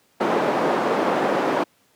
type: band-pass noise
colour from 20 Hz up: white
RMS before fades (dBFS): -21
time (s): 0.2-1.64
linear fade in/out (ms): 10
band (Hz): 240 to 730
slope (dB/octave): 12
effects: pink hiss -61 dBFS RMS until 1.95 s + high-pass 150 Hz 12 dB/octave